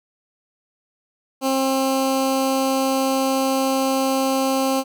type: tone with notch filter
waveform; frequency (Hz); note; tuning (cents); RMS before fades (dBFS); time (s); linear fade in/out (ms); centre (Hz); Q
15% pulse; 266.6; C4; +33; -20; 1.41-4.84; 50; 1900; 1.2
effects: none